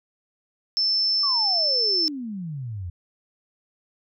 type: tone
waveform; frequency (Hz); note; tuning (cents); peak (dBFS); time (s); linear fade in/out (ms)
sine; 5300; E8; +9; -19; 0.77-2.08; 0
type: exponential sweep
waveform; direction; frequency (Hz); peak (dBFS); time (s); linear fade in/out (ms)
sine; down; 1174.7 to 83.4; -29; 1.23-2.9; 5
effects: none